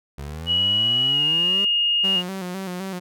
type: exponential sweep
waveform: 25% pulse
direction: up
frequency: 68 to 204.5 Hz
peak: -27 dBFS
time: 0.18-1.65 s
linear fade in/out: 5 ms
type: tone with pitch glide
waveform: sine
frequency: 2920 to 2850 Hz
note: F#7 to F7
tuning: -24 to +34 cents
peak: -17 dBFS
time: 0.46-2.23 s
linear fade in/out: 50 ms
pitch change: -42 cents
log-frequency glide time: 1.09-1.24 s
type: tone with vibrato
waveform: sawtooth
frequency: 185.6 Hz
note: F#3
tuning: 6 cents sharp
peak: -24 dBFS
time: 2.03-3 s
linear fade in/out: 20 ms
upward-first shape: square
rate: 3.9 Hz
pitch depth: 58 cents each way
effects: none